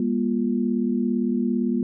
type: tone cluster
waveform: sine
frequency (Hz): 202.3 / 240 / 350.4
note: G#3 / B3 / F4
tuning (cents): -45 / -49 / +6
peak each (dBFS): -25 / -22 / -29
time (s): 0-1.83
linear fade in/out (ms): 2
effects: none